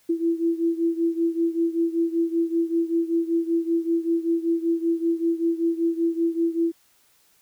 sine beating tone pair, 332.1 / 337.3 Hz, E4 / E4, +13 / +40 cents, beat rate 5.2 Hz, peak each -22 / -25 dBFS, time 0.09-6.72 s, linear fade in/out 10 ms, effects white hiss -61 dBFS RMS until 7.41 s

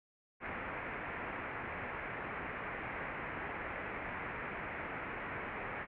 white low-pass noise, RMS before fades -42 dBFS, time 0.4-5.87 s, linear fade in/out 50 ms, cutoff 2300 Hz, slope 48 dB/octave, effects none

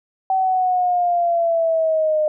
sine linear sweep, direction down, 765 to 608 Hz, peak -15 dBFS, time 0.3-2.28 s, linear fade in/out 2 ms, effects none

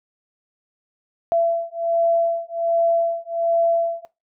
sine beating tone pair, 672 / 673.3 Hz, E5 / E5, +33 / +36 cents, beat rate 1.3 Hz, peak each -21 dBFS, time 1.32-4.05 s, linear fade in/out 0 ms, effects noise-tail reverb RT60 0.2 s tail -17 dB re dry

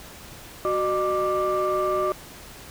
sine tone cluster, 371.6 / 608 / 1177 Hz, F#4 / D#5 / D6, +7 / -40 / +3 cents, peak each -24 dBFS, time 0.65-2.12 s, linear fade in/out 0 ms, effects tanh soft clip ceiling -16 dBFS + pink hiss -43 dBFS RMS until 2.7 s

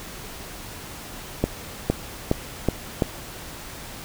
accelerating click train, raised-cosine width 2 ms, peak -5 dBFS, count 5, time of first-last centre 1.44-3.022 s, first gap 460 ms, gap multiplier 0.9, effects pink hiss -38 dBFS RMS until 4.04 s

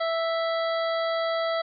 harmonic tone, 659.3 Hz, E5, in tune, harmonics 1 / 2 / 3 / 5 / 6 / 7, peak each -25 / -31 / -35 / -39 / -41 / -42 dBFS, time 0-1.62 s, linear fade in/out 10 ms, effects none

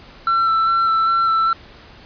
triangle tone with vibrato, 1340 Hz, E6, 28 cents sharp, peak -12 dBFS, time 0.27-1.53 s, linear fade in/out 2 ms, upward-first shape square, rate 2.5 Hz, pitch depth 12 cents each way, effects pink hiss -43 dBFS RMS until 2.05 s + resampled to 11025 Hz

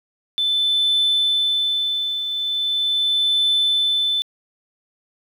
sine tone with tremolo, 3520 Hz, A7, in tune, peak -13 dBFS, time 0.38-4.22 s, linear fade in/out 0 ms, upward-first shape triangle, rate 0.4 Hz, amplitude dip 65%, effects tanh soft clip ceiling -12 dBFS + 8-bit

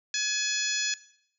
harmonic tone with a mistuned harmonic, 845 Hz, G#5, 30 cents sharp, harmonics 2 / 3 / 4 / 5 / 6 / 7 / 8, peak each -34 / -34 / -34 / -34 / -34 / -34 / -34 dBFS, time 0.14-0.94 s, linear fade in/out 2 ms, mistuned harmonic 8, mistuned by +22 cents, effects noise-tail reverb RT60 0.7 s tail -18 dB re dry

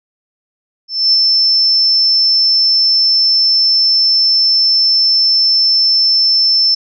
sine tone with ADSR envelope, 5310 Hz, E8, 12 cents sharp, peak -6 dBFS, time 0.88-6.75 s, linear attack 250 ms, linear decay 23 ms, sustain -2 dB, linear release 9 ms, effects none

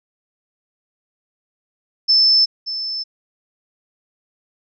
sine tone with echo, 5274 Hz, E8, in tune, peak -10 dBFS, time 2.08-2.46 s, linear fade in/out 20 ms, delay 580 ms, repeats 1, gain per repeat -12 dB, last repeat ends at 3.04 s, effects none

